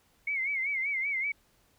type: tone with vibrato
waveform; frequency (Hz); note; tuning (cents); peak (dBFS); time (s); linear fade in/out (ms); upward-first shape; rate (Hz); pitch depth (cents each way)
sine; 2178; C#7; -31; -28; 0.27-1.32; 5; sine; 5.2; 98
effects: pink hiss -67 dBFS RMS until 1.78 s